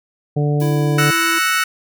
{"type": "harmonic tone", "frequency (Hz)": 146.83, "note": "D3", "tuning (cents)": 0, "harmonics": [1, 2, 3, 4, 5], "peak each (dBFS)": [-15, -25, -23, -29, -30], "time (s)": [0.36, 1.11], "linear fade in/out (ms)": 10}
{"type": "noise with exponential decay", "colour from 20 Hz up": "blue", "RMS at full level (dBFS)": -34, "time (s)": [0.6, 1.29], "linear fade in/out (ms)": 2, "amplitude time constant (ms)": 150}
{"type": "tone", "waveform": "square", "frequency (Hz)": 331.9, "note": "E4", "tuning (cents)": 12, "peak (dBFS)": -24, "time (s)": [0.61, 1.39], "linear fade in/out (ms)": 10}
{"type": "chord", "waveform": "35% pulse", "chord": "F# dominant seventh", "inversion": "third", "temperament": "equal", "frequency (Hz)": [1318.5, 1480, 1864.7, 2217], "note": ["E6", "F#6", "A#6", "C#7"], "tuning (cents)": [0, 0, 0, 0], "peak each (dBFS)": [-18, -17, -22, -21], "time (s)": [0.98, 1.64], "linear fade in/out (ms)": 5}
{"effects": []}